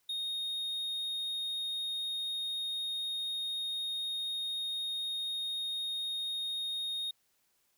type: tone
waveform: triangle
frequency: 3713 Hz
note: A#7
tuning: 8 cents flat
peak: -32 dBFS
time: 0.09-7.11 s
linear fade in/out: 5 ms
effects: white hiss -74 dBFS RMS until 7.77 s